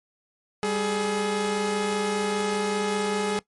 sawtooth tone pair together, 198.52 / 422.1 Hz, G3 / G#4, +22 / +28 cents, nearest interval octave + minor second, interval 1306 cents, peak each -25 / -21 dBFS, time 0.63-3.39 s, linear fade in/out 0 ms, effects noise-tail reverb RT60 0.1 s tail -19 dB re dry + MP3 48 kbps

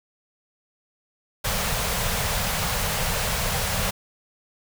pink band-stop noise, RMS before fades -25 dBFS, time 1.44-3.91 s, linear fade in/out 10 ms, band 210 to 450 Hz, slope 48 dB/octave, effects none

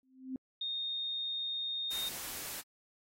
sine tone with exponential growth, 260.5 Hz, C4, 7 cents flat, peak -33 dBFS, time 0.03-0.36 s, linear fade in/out 1 ms, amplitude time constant 71 ms
sine tone, 3686 Hz, A#7, 20 cents flat, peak -34 dBFS, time 0.61-2.09 s, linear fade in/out 5 ms
white noise, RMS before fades -42 dBFS, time 1.9-2.62 s, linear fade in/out 20 ms
effects AAC 48 kbps

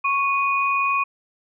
sine tone pair together, 1102.9 / 2476 Hz, C#6 / D#7, -9 / -9 cents, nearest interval octave + major second, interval 1400 cents, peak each -20 / -22 dBFS, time 0.04-1.04 s, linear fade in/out 10 ms, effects none

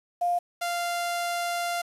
sine / sawtooth tone pair in turn, 703 / 694.9 Hz, F5 / F5, +11 / -9 cents, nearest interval unison, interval 20 cents, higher first, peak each -22 / -23 dBFS, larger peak first, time 0.21-0.39 / 0.61-1.82 s, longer second, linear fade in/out 10 ms, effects resampled to 32000 Hz + 8-bit

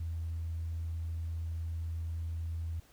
sine tone, 82.4 Hz, E2, in tune, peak -33 dBFS, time 0-2.8 s, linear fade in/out 5 ms, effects tanh soft clip ceiling -29 dBFS + pink hiss -63 dBFS RMS until 2.92 s

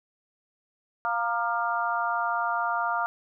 harmonic tone with a mistuned harmonic, 233.1 Hz, A#3, in tune, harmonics 3 / 4 / 5 / 6, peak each -30 / -30 / -30 / -30 dBFS, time 1.05-3.06 s, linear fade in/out 0 ms, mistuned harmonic 5, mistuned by +42 cents, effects none

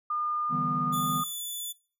sine tone with pitch glide, 1212 to 1228.2 Hz, D#6 to D#6, -46 to -23 cents, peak -27 dBFS, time 0.1-1.24 s, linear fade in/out 5 ms, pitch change +23 cents, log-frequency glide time 0.44-1.12 s
triangle chord, E minor seventh, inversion third, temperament equal, 146.83 / 164.81 / 196 / 246.9 Hz, D3 / E3 / G3 / B3, 0 / 0 / 0 / 0 cents, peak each -34 / -34 / -37 / -32 dBFS, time 0.49-1.24 s, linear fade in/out 50 ms
10% pulse tone, 3479 Hz, A7, 20 cents flat, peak -26 dBFS, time 0.92-1.73 s, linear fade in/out 20 ms
effects noise-tail reverb RT60 0.4 s tail -21 dB re dry

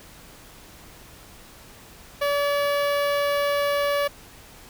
sawtooth tone with notch filter, 573 Hz, D5, 43 cents flat, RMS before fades -23 dBFS, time 2.21-4.08 s, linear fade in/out 10 ms, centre 7400 Hz, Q 0.76, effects pink hiss -47 dBFS RMS until 4.69 s

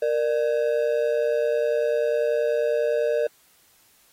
triangle ring-modulated tone, 531 Hz, C5, 25 cents sharp, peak -15 dBFS, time 0.02-3.27 s, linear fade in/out 5 ms, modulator 65.1 Hz, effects white hiss -59 dBFS RMS until 4.12 s + AAC 48 kbps

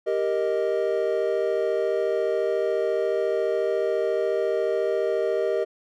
triangle chord, Eb major, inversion first, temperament equal, 392 / 466.2 / 622.3 Hz, G4 / Bb4 / Eb5, 0 / 0 / 0 cents, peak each -24 dBFS, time 0.06-5.65 s, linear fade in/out 20 ms, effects none

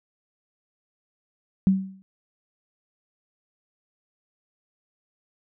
sine tone with exponential decay, 191.3 Hz, G3, 42 cents flat, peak -12 dBFS, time 1.67-2.02 s, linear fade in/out 0 ms, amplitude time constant 76 ms, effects none

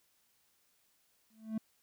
triangle tone with exponential growth, 220 Hz, A3, in tune, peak -28 dBFS, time 1.3-1.58 s, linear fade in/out 5 ms, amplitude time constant 59 ms, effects white hiss -73 dBFS RMS until 1.82 s

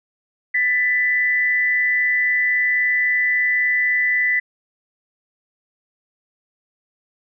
sine tone pair together, 1766 / 1989.7 Hz, A6 / B6, +6 / +12 cents, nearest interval major second, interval 206 cents, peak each -24 / -16 dBFS, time 0.54-4.4 s, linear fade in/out 10 ms, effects none

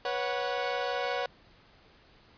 sawtooth chord, B suspended second, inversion none, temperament equal with one note detuned, 488.8 / 554.4 / 740 Hz, B4 / C#5 / F#5, -18 / 0 / 0 cents, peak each -30 dBFS, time 0.05-1.26 s, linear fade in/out 2 ms, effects pink hiss -59 dBFS RMS until 2.37 s + resampled to 11025 Hz

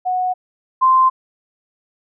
sine tone pair in turn, 735 / 1041.9 Hz, F#5 / C6, -12 / -8 cents, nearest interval tritone, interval 604 cents, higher second, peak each -16 / -9 dBFS, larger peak second, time 0.05-0.34 / 0.81-1.1 s, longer neither, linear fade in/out 20 ms, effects none

